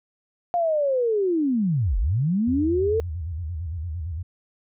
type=linear two-way sweep; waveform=sine; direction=down then up; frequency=710 to 38.89 to 456.5 Hz; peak=-19 dBFS; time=0.54-3 s; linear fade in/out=0 ms; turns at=1.98 s
type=tone with vibrato; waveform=sine; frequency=82.41 Hz; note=E2; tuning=in tune; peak=-27 dBFS; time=2.47-4.23 s; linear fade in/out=10 ms; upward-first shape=square; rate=8.8 Hz; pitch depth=130 cents each way
effects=none